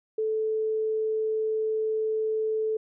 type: tone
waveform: sine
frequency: 437 Hz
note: A4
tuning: 12 cents flat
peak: -24 dBFS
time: 0.18-2.77 s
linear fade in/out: 5 ms
effects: none